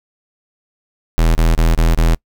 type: tone bursts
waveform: square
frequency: 41 Hz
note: E1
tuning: 9 cents flat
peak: -10 dBFS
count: 5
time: 1.18-2.146 s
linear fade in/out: 0 ms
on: 170 ms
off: 29 ms
effects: noise-tail reverb RT60 0.1 s tail -26 dB re dry